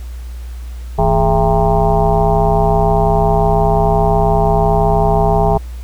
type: tone with frequency modulation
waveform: sine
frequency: 415.3 Hz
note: G#4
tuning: in tune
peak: -9 dBFS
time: 0.98-5.58 s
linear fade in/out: 10 ms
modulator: 127 Hz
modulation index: 3.8
effects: added 60 Hz sine -24 dBFS peak until 5.83 s + pink hiss -44 dBFS RMS until 5.83 s